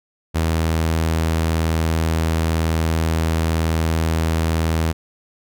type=tone; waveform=sawtooth; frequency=81 Hz; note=E2; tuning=30 cents flat; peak=-13 dBFS; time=0.34-4.93 s; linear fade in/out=20 ms; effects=none